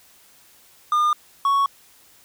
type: tone pair in turn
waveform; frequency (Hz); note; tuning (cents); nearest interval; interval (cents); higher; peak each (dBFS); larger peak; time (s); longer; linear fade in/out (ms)
triangle; 1211 / 1111.9; D#6 / C#6; -47 / +5; minor second; 148; first; -14; neither; 0.92-1.13 / 1.45-1.66; neither; 2
effects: white hiss -53 dBFS RMS until 2.24 s